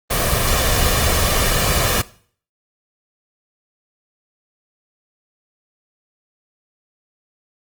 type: noise with comb filter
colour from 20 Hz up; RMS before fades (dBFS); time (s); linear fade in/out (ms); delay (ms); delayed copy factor
pink; -17; 0.1-2.02; 10; 1.7; +0.5
effects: noise-tail reverb RT60 0.5 s tail -19 dB re dry + Opus 24 kbps